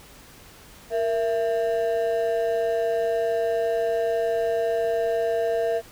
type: ring-modulated tone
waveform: triangle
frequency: 566 Hz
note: C#5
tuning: 36 cents sharp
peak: -16 dBFS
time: 0.9-5.82 s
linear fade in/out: 50 ms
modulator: 101 Hz
effects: pink hiss -48 dBFS RMS until 5.91 s